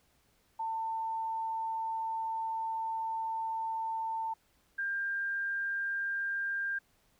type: tone pair in turn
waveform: sine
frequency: 896 / 1596.5 Hz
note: A5 / G6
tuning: +31 / +31 cents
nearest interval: minor seventh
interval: 1000 cents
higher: second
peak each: -32 / -31 dBFS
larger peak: second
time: 0.59-4.34 / 4.78-6.79 s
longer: first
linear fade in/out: 10 ms
effects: pink hiss -70 dBFS RMS until 7.19 s